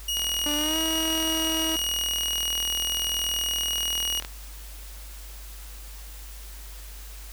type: tone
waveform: sawtooth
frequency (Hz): 2881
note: F#7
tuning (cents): -47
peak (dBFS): -22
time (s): 0.08-4.2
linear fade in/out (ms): 5
type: click train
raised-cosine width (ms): 0.2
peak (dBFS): -17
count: 167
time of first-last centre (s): 0.17-4.249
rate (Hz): 40.7
type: tone with pitch glide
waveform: sawtooth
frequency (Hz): 295.9 to 320.8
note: D4 to E4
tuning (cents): +13 to -47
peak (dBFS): -24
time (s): 0.46-1.76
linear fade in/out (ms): 2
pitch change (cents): +140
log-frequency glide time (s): 0.56-0.78
effects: added 50 Hz sine -39 dBFS peak until 7.32 s + white hiss -46 dBFS RMS until 7.32 s